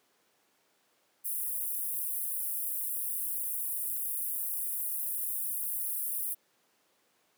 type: high-pass noise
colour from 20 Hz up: pink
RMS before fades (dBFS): -34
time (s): 1.24-6.35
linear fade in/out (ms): 20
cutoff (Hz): 10000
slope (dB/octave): 48
effects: pink hiss -70 dBFS RMS until 7.37 s + high-pass 300 Hz 12 dB/octave